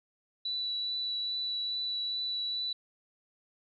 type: tone with vibrato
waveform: sine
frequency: 3951 Hz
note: B7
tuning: in tune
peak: -31 dBFS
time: 0.45-2.73 s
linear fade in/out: 5 ms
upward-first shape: triangle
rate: 2.4 Hz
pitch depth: 11 cents each way
effects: none